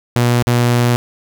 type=tone with dropouts; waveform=sawtooth; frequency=120.7 Hz; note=B2; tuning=39 cents flat; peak=-7 dBFS; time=0.16-0.96 s; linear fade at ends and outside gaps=0 ms; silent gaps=0.426-0.471 s; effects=none